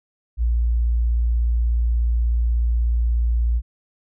sine tone, 58.27 Hz, A#1, in tune, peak -16 dBFS, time 0.37-3.62 s, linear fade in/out 50 ms, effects none

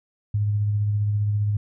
sine tone with tremolo, 103.9 Hz, G#2, 1 cent sharp, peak -18 dBFS, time 0.34-1.57 s, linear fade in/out 5 ms, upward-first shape triangle, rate 15 Hz, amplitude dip 30%, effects none

